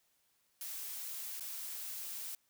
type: noise with dropouts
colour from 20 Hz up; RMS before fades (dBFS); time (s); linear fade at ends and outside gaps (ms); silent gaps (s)
blue; -43; 0.61-2.35; 1; 1.397-1.407
effects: white hiss -75 dBFS RMS until 2.49 s